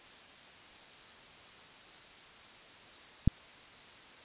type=click; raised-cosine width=5 ms; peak=-10 dBFS; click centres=3.276 s; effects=white hiss -53 dBFS RMS until 4.24 s + resampled to 8000 Hz